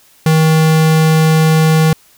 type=tone; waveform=square; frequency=158.5 Hz; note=D#3; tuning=32 cents sharp; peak=-8 dBFS; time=0.26-1.93 s; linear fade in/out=2 ms; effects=white hiss -48 dBFS RMS until 2.17 s